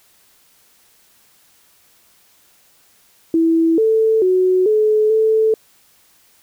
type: tone with pitch steps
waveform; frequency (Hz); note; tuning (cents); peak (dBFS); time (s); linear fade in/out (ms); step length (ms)
sine; 328 / 442.5 / 369.6 / 429.4 / 439.5; E4 / A4 / F#4 / A4 / A4; -9 / +10 / -2 / -42 / -2; -11; 3.34-5.54; 2; 440
effects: white hiss -54 dBFS RMS until 6.42 s

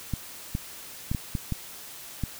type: clicks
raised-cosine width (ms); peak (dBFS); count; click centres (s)
5; -15; 7; 0.137 / 0.551 / 1.115 / 1.148 / 1.352 / 1.523 / 2.237
effects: white hiss -43 dBFS RMS until 2.39 s

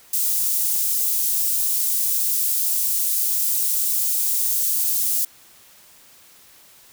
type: high-pass noise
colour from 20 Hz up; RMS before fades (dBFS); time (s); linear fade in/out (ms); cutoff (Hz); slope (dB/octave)
white; -21; 0.13-5.25; 5; 8200; 12
effects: white hiss -50 dBFS RMS until 6.92 s

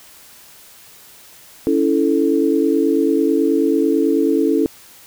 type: chord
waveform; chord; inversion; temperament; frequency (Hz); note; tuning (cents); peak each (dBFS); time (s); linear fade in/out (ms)
sine; A major; first; equal with one note detuned; 280.4 / 329.6 / 440; C#4 / E4 / A4; +20 / 0 / 0; -17 / -17 / -18; 1.67-4.66; 0
effects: white hiss -44 dBFS RMS until 5.06 s

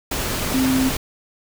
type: tone in noise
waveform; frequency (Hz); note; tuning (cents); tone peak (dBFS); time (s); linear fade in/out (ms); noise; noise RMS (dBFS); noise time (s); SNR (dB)
sine; 261.6; C4; 0; -16; 0.54-0.89; 5; pink; -24; 0.11-0.97; +5
effects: none

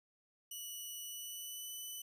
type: tone with pitch glide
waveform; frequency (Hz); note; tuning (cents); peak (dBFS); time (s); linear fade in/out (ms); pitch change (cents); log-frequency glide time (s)
10% pulse; 2947 to 2993; F#7 to F#7; -8 to +19; -36; 0.51-2.02; 5; +27; 1.01-1.73
effects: none

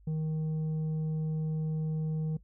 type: tone with tanh clipping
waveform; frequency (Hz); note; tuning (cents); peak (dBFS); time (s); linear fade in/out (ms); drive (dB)
sine; 156.7; D#3; +13; -30; 0.07-2.37; 5; 5
effects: noise-tail reverb RT60 0.1 s tail -19 dB re dry + added 50 Hz sine -55 dBFS peak until 2.43 s

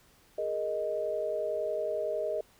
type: chord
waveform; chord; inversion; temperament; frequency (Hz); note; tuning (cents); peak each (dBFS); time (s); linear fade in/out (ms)
sine; Ab suspended second; none; equal; 415.3 / 466.2 / 622.3; Ab4 / Bb4 / Eb5; 0 / 0 / 0; -36 / -36 / -31; 0.38-2.41; 5
effects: pink hiss -62 dBFS RMS until 2.59 s

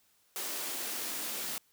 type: noise with high-pass filter sweep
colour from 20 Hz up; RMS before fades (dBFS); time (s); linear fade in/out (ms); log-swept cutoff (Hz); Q
white; -37; 0.36-1.58; 0; 320 to 210; 1.5
effects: white hiss -69 dBFS RMS until 1.72 s

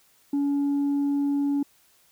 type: tone with tanh clipping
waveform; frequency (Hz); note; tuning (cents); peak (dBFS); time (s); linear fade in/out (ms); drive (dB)
sine; 283.4; C#4; +38; -22; 0.33-1.63; 5; 1
effects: white hiss -61 dBFS RMS until 2.11 s

